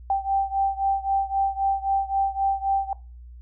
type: beating tone pair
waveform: sine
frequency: 782 / 785.8 Hz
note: G5 / G5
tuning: -4 / +4 cents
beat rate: 3.8 Hz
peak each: -23 / -25 dBFS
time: 0.1-2.93 s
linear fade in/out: 2 ms
effects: noise-tail reverb RT60 0.3 s tail -20 dB re dry + added 60 Hz sine -40 dBFS peak until 3.41 s